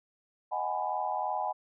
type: chord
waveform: sine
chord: G# minor seventh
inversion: second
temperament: just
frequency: 623 / 747.5 / 830.6 / 996.7 Hz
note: D#5 / F#5 / G#5 / B5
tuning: +2 / +17 / 0 / +16 cents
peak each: -38 / -34 / -33 / -36 dBFS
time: 0.51-1.53 s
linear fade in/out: 20 ms
effects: none